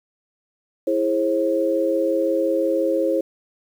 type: chord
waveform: sine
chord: E augmented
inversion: none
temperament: equal with one note detuned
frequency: 329.6 / 415.3 / 535.5 Hz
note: E4 / G#4 / B#4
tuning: 0 / 0 / +40 cents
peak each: -22 / -25 / -20 dBFS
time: 0.87-3.21 s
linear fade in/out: 5 ms
effects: 8-bit